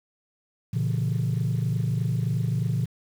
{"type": "chord", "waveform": "sine", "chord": "A# diminished", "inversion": "none", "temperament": "just", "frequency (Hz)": [116.54, 139.85, 167.82], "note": ["A#2", "C#3", "E3"], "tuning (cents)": [0, 16, 31], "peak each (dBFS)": [-24, -26, -27], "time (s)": [0.73, 2.86], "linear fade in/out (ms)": 10, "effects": ["tanh soft clip ceiling -18 dBFS", "8-bit"]}